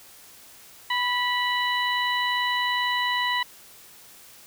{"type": "harmonic tone with a mistuned harmonic", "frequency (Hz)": 987.8, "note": "B5", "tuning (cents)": 0, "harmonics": [1, 2, 3, 4], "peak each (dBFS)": [-26, -26, -30, -32], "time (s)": [0.9, 3.43], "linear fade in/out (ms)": 5, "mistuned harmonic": 2, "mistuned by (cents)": -18, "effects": ["white hiss -49 dBFS RMS until 4.46 s"]}